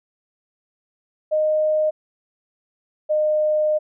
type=tone pair in turn; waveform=sine; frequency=617 / 611.3 Hz; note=D#5 / D#5; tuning=-15 / -31 cents; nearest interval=unison; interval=16 cents; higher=first; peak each=-16 dBFS; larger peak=neither; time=1.31-1.91 / 3.09-3.79 s; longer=second; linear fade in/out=20 ms; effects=none